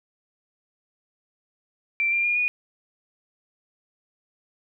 sine tone with pitch steps, 2349 / 2385 / 2421 / 2457 Hz, D7 / D7 / D#7 / D#7, 0 / +26 / -48 / -22 cents, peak -20 dBFS, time 2-2.48 s, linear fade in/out 0 ms, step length 120 ms, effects none

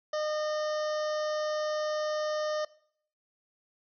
harmonic tone, 610 Hz, D#5, 34 cents flat, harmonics 1 / 2 / 3 / 5 / 6 / 7 / 8 / 9 / 10, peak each -29 / -38 / -42 / -48 / -51 / -52 / -50 / -48 / -51 dBFS, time 0.13-2.65 s, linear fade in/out 5 ms, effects noise-tail reverb RT60 0.6 s tail -20 dB re dry

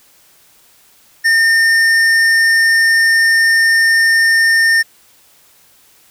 sine tone with hard clipping, 1816 Hz, A#6, 46 cents flat, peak -10 dBFS, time 1.24-4.83 s, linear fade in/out 20 ms, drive 10 dB, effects white hiss -49 dBFS RMS until 6.1 s

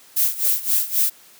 violet noise with tremolo, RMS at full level -17 dBFS, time 0.16-1.1 s, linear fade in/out 10 ms, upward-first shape sine, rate 3.8 Hz, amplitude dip 85%, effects white hiss -49 dBFS RMS until 1.39 s + high-pass 150 Hz 12 dB/octave

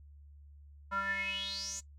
square tone with band-pass filter sweep, 196.1 Hz, G3, 1 cent sharp, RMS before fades -37 dBFS, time 0.91-1.81 s, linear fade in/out 20 ms, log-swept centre 1200 to 7300 Hz, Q 9.7, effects noise-tail reverb RT60 0.1 s tail -17 dB re dry + added 72 Hz sine -52 dBFS peak until 1.98 s

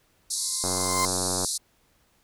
white band-pass noise, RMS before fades -29 dBFS, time 0.3-1.58 s, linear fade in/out 10 ms, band 3900 to 11000 Hz, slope 96 dB/octave
35% pulse tone with exponential growth, 1044 Hz, C6, 4 cents flat, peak -20 dBFS, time 0.36-1.05 s, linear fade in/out 0 ms, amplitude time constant 150 ms
click train, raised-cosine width 1 ms, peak -16 dBFS, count 75, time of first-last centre 0.64-1.447 s, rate 91.7 Hz
effects pink hiss -65 dBFS RMS until 2.23 s

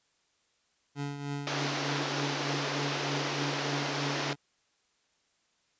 25% pulse tone with tremolo, 142.6 Hz, C#3, 49 cents sharp, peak -28 dBFS, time 0.95-4.36 s, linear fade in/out 50 ms, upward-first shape triangle, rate 3.3 Hz, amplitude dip 60%
pink band-pass noise, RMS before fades -34 dBFS, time 1.47-4.33 s, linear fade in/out 0 ms, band 270 to 6100 Hz, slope 48 dB/octave
effects white hiss -72 dBFS RMS until 5.79 s + resampled to 16000 Hz

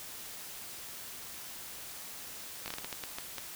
slowing click train, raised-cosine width 0.2 ms, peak -20 dBFS, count 10, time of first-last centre 2.66-3.383 s, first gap 19 ms, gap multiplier 1.34, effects white hiss -45 dBFS RMS until 3.55 s

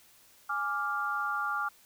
sine chord, D diminished, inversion second, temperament equal, 830.6 / 1174.7 / 1396.9 Hz, Ab5 / D6 / F6, 0 / 0 / 0 cents, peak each -37 / -33 / -32 dBFS, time 0.49-1.69 s, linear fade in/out 10 ms, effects white hiss -60 dBFS RMS until 1.85 s

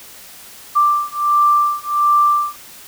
sine beating tone pair, 1178 / 1179.4 Hz, D6 / D6, +5 / +7 cents, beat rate 1.4 Hz, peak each -15 dBFS, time 0.75-2.56 s, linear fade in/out 20 ms, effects white hiss -39 dBFS RMS until 2.87 s

